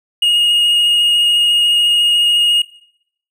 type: tone with vibrato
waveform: triangle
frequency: 2865 Hz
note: F7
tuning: 44 cents sharp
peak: -8 dBFS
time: 0.22-2.62 s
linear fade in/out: 5 ms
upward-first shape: sine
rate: 14 Hz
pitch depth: 11 cents each way
effects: noise-tail reverb RT60 0.7 s tail -20 dB re dry